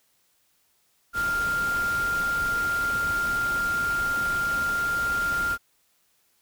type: tone in noise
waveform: sine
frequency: 1396.9 Hz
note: F6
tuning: in tune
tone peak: -23 dBFS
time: 1.13-5.58 s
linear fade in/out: 50 ms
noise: pink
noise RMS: -36 dBFS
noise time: 1.13-5.58 s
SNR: +10 dB
effects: white hiss -67 dBFS RMS until 6.41 s